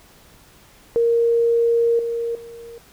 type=tone with level steps; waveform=sine; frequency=466.2 Hz; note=A#4; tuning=in tune; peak=-14 / -21 / -35 dBFS; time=0.96-2.78 s; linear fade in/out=0 ms; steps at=1.99 / 2.35 s; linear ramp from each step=2 ms; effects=pink hiss -50 dBFS RMS until 2.92 s